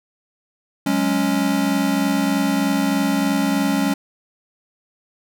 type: chord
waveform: square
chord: F# suspended second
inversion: none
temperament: equal with one note detuned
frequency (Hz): 184.46 / 207.7 / 277.2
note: F#3 / G#3 / C#4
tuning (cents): -5 / 0 / 0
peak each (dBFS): -25 / -23 / -20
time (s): 0.86-3.94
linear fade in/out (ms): 5
effects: none

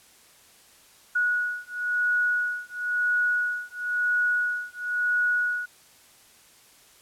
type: beating tone pair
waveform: sine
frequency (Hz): 1460 / 1460.98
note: F#6 / F#6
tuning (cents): -24 / -22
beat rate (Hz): 0.98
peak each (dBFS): -26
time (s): 1.15-5.66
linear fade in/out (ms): 10
effects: white hiss -55 dBFS RMS until 7.01 s + low-pass 12000 Hz 12 dB/octave

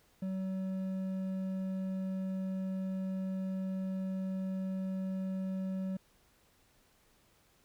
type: tone with hard clipping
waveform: triangle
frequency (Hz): 189.2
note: F#3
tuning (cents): +39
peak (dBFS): -35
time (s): 0.22-5.97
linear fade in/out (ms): 5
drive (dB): 9
effects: pink hiss -68 dBFS RMS until 7.64 s

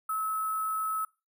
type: tone with sample-and-hold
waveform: sine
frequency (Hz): 1296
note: E6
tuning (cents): -30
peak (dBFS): -28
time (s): 0.09-1.05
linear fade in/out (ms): 5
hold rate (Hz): 11025
effects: noise-tail reverb RT60 0.3 s tail -25 dB re dry

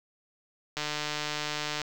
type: click train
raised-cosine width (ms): 0.2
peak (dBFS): -14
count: 158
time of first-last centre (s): 0.77-1.817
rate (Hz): 150
effects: 7-bit

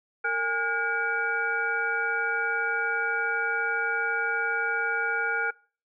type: tone cluster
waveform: sine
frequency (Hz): 458.7 / 819 / 1431 / 1619 / 2293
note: A#4 / G#5 / F6 / G#6 / D7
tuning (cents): -28 / -24 / +42 / -45 / -42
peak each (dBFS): -34 / -34 / -25 / -34 / -34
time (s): 0.24-5.51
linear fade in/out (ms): 10
effects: noise-tail reverb RT60 0.4 s tail -24 dB re dry

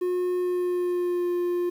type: tone with pitch glide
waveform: triangle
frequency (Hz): 360 to 352.4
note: F#4 to F4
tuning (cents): -47 to +16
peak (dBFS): -21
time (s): 0.01-1.7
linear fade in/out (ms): 10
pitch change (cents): -37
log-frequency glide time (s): 0.39-1.29
effects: 9-bit

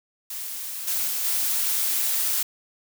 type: noise with level steps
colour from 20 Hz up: blue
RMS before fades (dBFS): -33 / -25 / -27 / -24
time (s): 0.3-2.43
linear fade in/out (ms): 5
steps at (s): 0.87 / 1.07 / 1.24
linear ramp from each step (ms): 10
effects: none

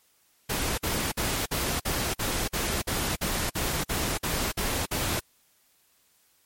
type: noise bursts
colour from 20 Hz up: pink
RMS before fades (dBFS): -28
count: 14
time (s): 0.49-5.2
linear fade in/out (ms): 10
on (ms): 290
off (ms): 50
effects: white hiss -65 dBFS RMS until 6.45 s + MP3 64 kbps

